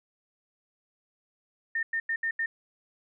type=tone bursts at uneven times; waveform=sine; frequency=1819 Hz; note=A#6; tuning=43 cents flat; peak=-26 dBFS; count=5; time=1.75-1.83 / 1.93-2 / 2.09-2.16 / 2.23-2.31 / 2.39-2.46 s; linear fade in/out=5 ms; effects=none